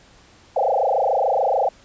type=tone with frequency modulation; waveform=sine; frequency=659.3 Hz; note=E5; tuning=in tune; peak=-16 dBFS; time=0.56-1.69 s; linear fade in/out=5 ms; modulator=26.9 Hz; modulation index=6.1; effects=pink hiss -51 dBFS RMS until 1.84 s + resampled to 16000 Hz